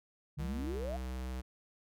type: exponential sweep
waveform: sine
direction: up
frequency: 137.2 to 725 Hz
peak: -38 dBFS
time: 0.37-0.97 s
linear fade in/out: 10 ms
type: tone with pitch glide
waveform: square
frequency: 67.6 to 63.81 Hz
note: C#2 to C2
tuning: -43 to -43 cents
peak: -38 dBFS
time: 0.38-1.42 s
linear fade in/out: 20 ms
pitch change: -100 cents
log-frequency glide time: 0.75-0.82 s
effects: none